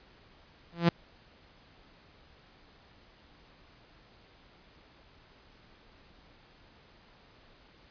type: tone with exponential growth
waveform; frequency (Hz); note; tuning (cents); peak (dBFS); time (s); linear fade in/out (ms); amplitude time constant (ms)
sawtooth; 170.1; F3; -45; -14; 0.72-0.89; 5; 36
effects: pink hiss -59 dBFS RMS until 7.9 s + resampled to 11025 Hz